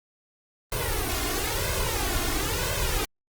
pink noise with flanger, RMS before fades -27 dBFS, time 0.72-3.05 s, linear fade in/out 2 ms, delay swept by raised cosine 1.9 to 2.83 ms, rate 1 Hz, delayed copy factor +0.9, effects Opus 32 kbps

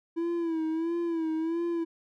triangle tone with vibrato, 329.6 Hz, E4, in tune, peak -25 dBFS, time 0.16-1.85 s, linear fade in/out 20 ms, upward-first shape sine, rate 1.5 Hz, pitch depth 68 cents each way, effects none

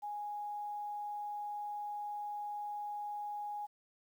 sine tone with quantisation, 829 Hz, G#5, 3 cents flat, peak -38 dBFS, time 0.02-3.67 s, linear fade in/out 20 ms, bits 11, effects none

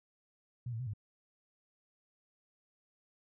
sine tone with pitch steps, 121.9 / 112.8 / 127.8 / 105.2 Hz, B2 / A2 / C3 / G#2, -22 / +44 / -40 / +23 cents, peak -36 dBFS, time 0.66-0.936 s, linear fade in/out 5 ms, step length 69 ms, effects none

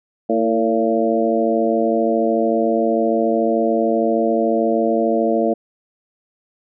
harmonic tone with a mistuned harmonic, 113.4 Hz, A#2, 47 cents flat, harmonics 2 / 3 / 4 / 5 / 6, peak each -21 / -21 / -21 / -21 / -21 dBFS, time 0.29-5.54 s, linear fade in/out 10 ms, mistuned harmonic 3, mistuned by -44 cents, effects none

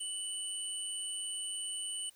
sine tone pair together, 2971 / 8903 Hz, F#7 / C#9, +6 / +6 cents, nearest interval octave + perfect fifth, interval 1900 cents, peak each -40 / -38 dBFS, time 0-2.1 s, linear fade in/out 10 ms, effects white hiss -65 dBFS RMS until 2.15 s

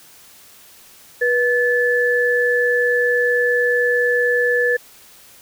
sine tone pair together, 487 / 1735.5 Hz, B4 / A6, -24 / -24 cents, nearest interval octave + minor seventh, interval 2200 cents, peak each -17 dBFS, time 1.21-4.77 s, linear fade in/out 10 ms, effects white hiss -46 dBFS RMS until 5.41 s

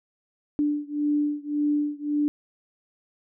sine beating tone pair, 293.7 / 295.5 Hz, D4 / D4, 0 / +11 cents, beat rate 1.8 Hz, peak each -25 / -26 dBFS, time 0.59-2.28 s, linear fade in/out 0 ms, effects none

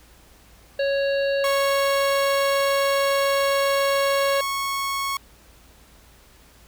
harmonic tone, 554.4 Hz, C#5, in tune, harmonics 1 / 3 / 5 / 7 / 8, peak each -20 / -30 / -34 / -37 / -38 dBFS, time 0.79-4.41 s, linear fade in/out 5 ms
sawtooth tone, 1102 Hz, C#6, 11 cents flat, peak -20 dBFS, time 1.44-5.17 s, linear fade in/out 2 ms
effects added 56 Hz sine -53 dBFS peak until 6.67 s + pink hiss -53 dBFS RMS until 6.67 s

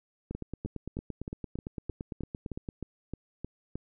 two click trains, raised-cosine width 3 ms, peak -23 / -23 dBFS, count 22 / 12, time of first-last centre 0.31-2.688 / 0.35-3.756 s, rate 8.83 / 3.23 Hz, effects none

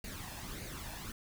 pink noise with flanger, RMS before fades -44 dBFS, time 0.04-1.12 s, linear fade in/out 2 ms, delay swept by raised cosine 0.45 to 1.18 ms, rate 1.7 Hz, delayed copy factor +0.6, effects none

